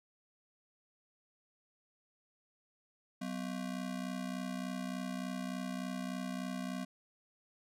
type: ring-modulated tone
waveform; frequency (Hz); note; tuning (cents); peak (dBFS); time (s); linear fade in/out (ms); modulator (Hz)
square; 220; A3; 0; -35; 3.21-6.85; 10; 31.7
effects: low-pass 12000 Hz 12 dB/octave